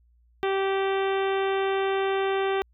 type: harmonic tone with a mistuned harmonic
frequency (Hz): 388.5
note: G4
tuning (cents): -16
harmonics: 1 / 2 / 3 / 4 / 5 / 6 / 7 / 8 / 9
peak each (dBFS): -24 / -30 / -34 / -36 / -38 / -40 / -41 / -42 / -43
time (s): 0.43-2.62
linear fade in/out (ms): 0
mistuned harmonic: 9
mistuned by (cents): +31
effects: added 59 Hz sine -58 dBFS peak until 2.73 s